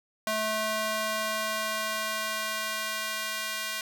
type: tone with high-pass filter sweep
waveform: square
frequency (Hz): 216.9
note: A3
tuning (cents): -25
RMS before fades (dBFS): -31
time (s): 0.27-3.81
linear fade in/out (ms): 2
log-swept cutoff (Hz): 630 to 1800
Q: 0.84
effects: none